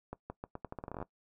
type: accelerating click train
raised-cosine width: 1 ms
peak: -26 dBFS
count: 16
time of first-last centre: 0.13-1.026 s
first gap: 170 ms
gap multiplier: 0.82
effects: noise-tail reverb RT60 0.1 s tail -19 dB re dry